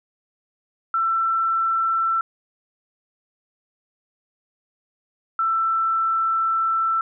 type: tone pair in turn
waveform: sine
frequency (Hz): 1339 / 1332.6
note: E6 / E6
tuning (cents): +27 / +18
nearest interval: unison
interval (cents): 9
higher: first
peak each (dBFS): -18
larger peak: neither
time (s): 0.94-2.21 / 5.39-7.01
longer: second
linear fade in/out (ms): 2
effects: none